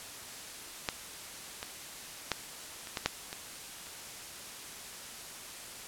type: clicks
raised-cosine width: 0.2 ms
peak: -12 / -20 / -11 / -26 / -15 / -9 / -21 / -30 dBFS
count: 8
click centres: 0.888 / 1.629 / 2.317 / 2.872 / 2.972 / 3.06 / 3.329 / 3.868 s
effects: white hiss -45 dBFS RMS until 5.87 s + low-pass 11000 Hz 12 dB/octave